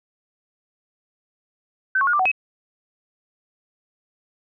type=tone with pitch steps; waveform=sine; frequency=1533 / 1099 / 1431 / 1181 / 748 / 2558 Hz; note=G6 / C#6 / F6 / D6 / F#5 / D#7; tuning=-39 / -15 / +42 / +9 / +19 / +47 cents; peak=-16 dBFS; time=1.95-2.316 s; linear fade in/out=5 ms; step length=61 ms; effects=none